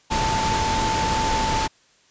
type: tone in noise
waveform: sine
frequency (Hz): 883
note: A5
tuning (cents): +6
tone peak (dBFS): -22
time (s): 0.1-1.68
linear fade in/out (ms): 20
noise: pink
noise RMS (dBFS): -24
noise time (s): 0.1-1.68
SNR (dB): -1
effects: white hiss -58 dBFS RMS until 2.1 s + resampled to 16000 Hz